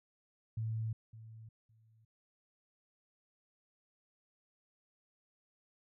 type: tone with echo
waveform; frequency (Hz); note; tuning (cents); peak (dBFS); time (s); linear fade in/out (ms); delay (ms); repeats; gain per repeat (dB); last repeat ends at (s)
sine; 111.3; A2; +20; -34; 0.57-0.93; 5; 560; 2; -15; 2.05
effects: none